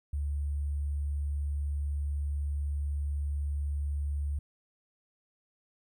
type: tone with sample-and-hold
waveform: sine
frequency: 72 Hz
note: D2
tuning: 34 cents flat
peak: -29 dBFS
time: 0.13-4.39 s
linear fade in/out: 5 ms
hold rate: 8820 Hz
effects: none